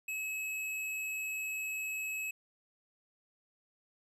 square tone, 2575 Hz, E7, 41 cents flat, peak -36 dBFS, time 0.08-2.31 s, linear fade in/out 5 ms, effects resampled to 32000 Hz

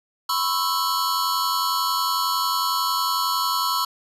square tone cluster, 997 / 1088 / 1320 / 4364 Hz, B5 / C#6 / E6 / C#8, +16 / -33 / +2 / -28 cents, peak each -27 dBFS, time 0.29-3.85 s, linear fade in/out 5 ms, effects resampled to 32000 Hz + 9-bit

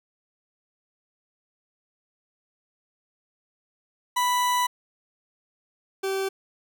40% pulse tone pair in turn, 987.8 / 386.7 Hz, B5 / G4, 0 / -24 cents, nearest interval octave + major third, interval 1624 cents, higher first, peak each -20 / -24 dBFS, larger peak first, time 4.16-4.67 / 6.03-6.29 s, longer first, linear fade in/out 10 ms, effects none

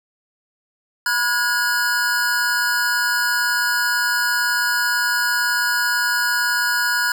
square tone cluster, 981 / 1443 / 1654 / 5060 Hz, B5 / F#6 / G#6 / D#8, -12 / -44 / -8 / +28 cents, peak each -28 / -20 / -24 / -29 dBFS, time 1.06-7.12 s, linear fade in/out 2 ms, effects none

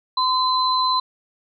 sine tone pair together, 1023 / 4046 Hz, C6 / B7, -39 / +41 cents, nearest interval 2 octaves, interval 2380 cents, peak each -18 / -22 dBFS, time 0.17-1 s, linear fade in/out 5 ms, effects none

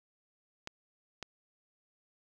clicks, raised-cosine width 0.2 ms, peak -22 dBFS, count 2, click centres 0.674 / 1.227 s, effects none

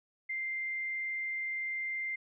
sine tone, 2093 Hz, C7, in tune, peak -33 dBFS, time 0.29-2.16 s, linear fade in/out 10 ms, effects none

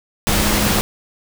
sine tone in noise, 207.7 Hz, G#3, in tune, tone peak -22 dBFS, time 0.27-0.81 s, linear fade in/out 0 ms, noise pink, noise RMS -17 dBFS, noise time 0.27-0.81 s, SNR -8 dB, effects none

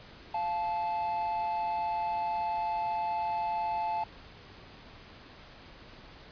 triangle tone pair together, 694.6 / 870 Hz, F5 / A5, -10 / -20 cents, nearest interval major third, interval 390 cents, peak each -34 / -28 dBFS, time 0.34-4.04 s, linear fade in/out 5 ms, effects pink hiss -51 dBFS RMS until 6.31 s + resampled to 11025 Hz

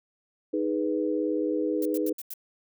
sine chord, G# minor, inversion second, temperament equal, 311.1 / 415.3 / 493.9 Hz, D#4 / G#4 / B4, 0 / 0 / 0 cents, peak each -27 / -30 / -30 dBFS, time 0.53-2.13 s, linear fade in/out 10 ms
violet noise bursts, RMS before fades -37 dBFS, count 5, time 1.82-2.338 s, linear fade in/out 2 ms, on 34 ms, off 87 ms
effects none

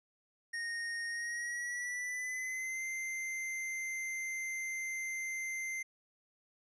square tone with pitch glide, 1856 to 2083 Hz, A#6 to C7, -8 to -8 cents, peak -37 dBFS, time 0.53-5.83 s, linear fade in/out 10 ms, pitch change +200 cents, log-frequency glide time 1.08-2.84 s, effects resampled to 22050 Hz

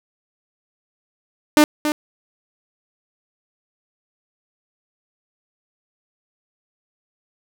sawtooth tone with echo, 300.2 Hz, D4, 38 cents sharp, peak -5 dBFS, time 1.57-1.64 s, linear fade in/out 0 ms, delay 280 ms, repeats 1, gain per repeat -9 dB, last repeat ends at 1.92 s, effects none

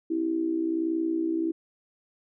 sine tone with amplitude modulation, 326.9 Hz, E4, 14 cents flat, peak -21 dBFS, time 0.1-1.52 s, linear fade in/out 10 ms, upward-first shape sine, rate 61.4 Hz, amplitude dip 70%, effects none

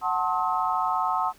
sine chord, F# diminished seventh, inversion none, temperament just, 740 / 888 / 1065.6 / 1278.7 Hz, F#5 / A5 / C6 / Eb6, 0 / +16 / +31 / +47 cents, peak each -28 dBFS, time 0.01-1.33 s, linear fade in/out 50 ms, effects pink hiss -55 dBFS RMS until 1.38 s

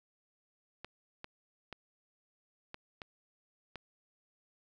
clicks, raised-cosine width 0.3 ms, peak -27 dBFS, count 6, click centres 0.846 / 1.244 / 1.727 / 2.744 / 3.018 / 3.757 s, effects none

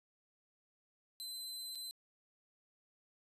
sawtooth tone with dropouts, 4054 Hz, B7, 45 cents sharp, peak -40 dBFS, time 1.2-1.91 s, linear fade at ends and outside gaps 0 ms, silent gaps 1.75-1.755 s, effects resampled to 32000 Hz

